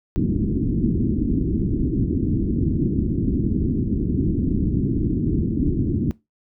white low-pass noise, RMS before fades -21 dBFS, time 0.16-6.11 s, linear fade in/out 0 ms, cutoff 330 Hz, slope 48 dB/octave, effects noise-tail reverb RT60 0.2 s tail -20 dB re dry

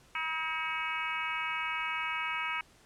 harmonic tone with a mistuned harmonic, 320 Hz, D#4, 49 cents sharp, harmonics 3 / 4 / 5 / 6 / 7 / 8 / 9, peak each -39 / -38 / -41 / -46 / -36 / -39 / -44 dBFS, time 0.15-2.61 s, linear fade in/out 2 ms, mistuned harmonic 6, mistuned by -31 cents, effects pink hiss -61 dBFS RMS until 2.85 s + low-pass 10000 Hz 12 dB/octave

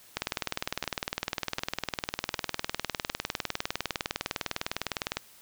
two click trains, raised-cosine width 0.2 ms, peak -18 / -11 dBFS, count 4 / 100, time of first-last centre 0.84-3.096 / 0.17-5.17 s, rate 1.33 / 19.8 Hz, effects white hiss -55 dBFS RMS until 5.41 s

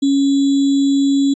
sine tone with sample-and-hold, 277.2 Hz, C#4, in tune, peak -11 dBFS, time 0.02-1.34 s, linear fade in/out 10 ms, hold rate 3675 Hz, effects resampled to 22050 Hz

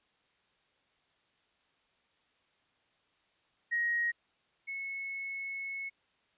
sine tone pair in turn, 1885 / 2194 Hz, A#6 / C#7, +19 / -18 cents, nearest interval minor third, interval 263 cents, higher second, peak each -28 / -36 dBFS, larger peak first, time 3.71-4.12 / 4.67-5.9 s, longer second, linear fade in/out 20 ms, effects white hiss -72 dBFS RMS until 6.37 s + resampled to 8000 Hz

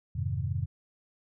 sine chord, F minor seventh, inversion none, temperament equal, 87.31 / 103.83 / 130.81 / 155.56 Hz, F2 / Ab2 / C3 / Eb3, 0 / 0 / 0 / 0 cents, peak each -33 / -33 / -33 / -39 dBFS, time 0.15-0.66 s, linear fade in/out 10 ms, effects none

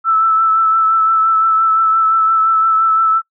sine tone with vibrato, 1318.5 Hz, E6, in tune, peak -9 dBFS, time 0.04-3.22 s, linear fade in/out 50 ms, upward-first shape triangle, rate 5.8 Hz, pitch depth 25 cents each way, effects noise-tail reverb RT60 0.1 s tail -21 dB re dry

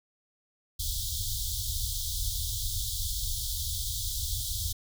pink band-stop noise, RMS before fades -32 dBFS, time 0.79-4.73 s, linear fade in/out 10 ms, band 110 to 3300 Hz, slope 96 dB/octave, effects none

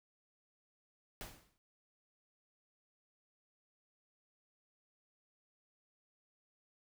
pink noise with exponential decay, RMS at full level -44 dBFS, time 1.21-1.58 s, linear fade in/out 0 ms, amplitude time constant 79 ms, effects none

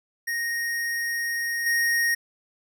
square tone with level steps, 1864.7 Hz, A#6, in tune, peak -26 / -21 dBFS, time 0.27-2.15 s, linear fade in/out 10 ms, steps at 1.66 s, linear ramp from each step 5 ms, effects none

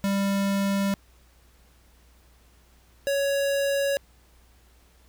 square tone pair in turn, 197.7 / 557.7 Hz, G3 / C#5, +15 / +10 cents, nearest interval octave + tritone, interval 1795 cents, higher second, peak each -23 dBFS, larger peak neither, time 0.04-0.94 / 3.07-3.97 s, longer neither, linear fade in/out 0 ms, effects added 60 Hz sine -56 dBFS peak until 5.08 s + pink hiss -61 dBFS RMS until 5.08 s

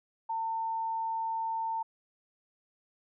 sine tone, 900 Hz, A5, 39 cents sharp, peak -30 dBFS, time 0.29-1.83 s, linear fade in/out 10 ms, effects none

